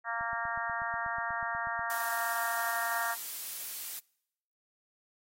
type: harmonic tone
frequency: 231.5 Hz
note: A#3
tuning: 12 cents flat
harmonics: 3 / 4 / 5 / 6 / 7 / 8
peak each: -39 / -39 / -39 / -39 / -39 / -39 dBFS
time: 0.04-3.16 s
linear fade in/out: 50 ms
type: click train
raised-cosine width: 5 ms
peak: -38 dBFS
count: 14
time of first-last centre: 0.21-1.793 s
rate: 8.21 Hz
type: noise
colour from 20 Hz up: blue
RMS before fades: -39 dBFS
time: 1.9-3.99 s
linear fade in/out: 0 ms
effects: noise-tail reverb RT60 0.8 s tail -26 dB re dry + AAC 48 kbps